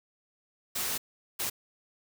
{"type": "noise bursts at uneven times", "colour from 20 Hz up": "white", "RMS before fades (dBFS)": -32, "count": 2, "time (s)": [[0.75, 0.98], [1.39, 1.5]], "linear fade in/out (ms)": 10, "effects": []}